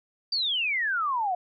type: exponential sweep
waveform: sine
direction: down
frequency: 4742 to 697 Hz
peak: -24 dBFS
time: 0.32-1.35 s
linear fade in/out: 5 ms
effects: none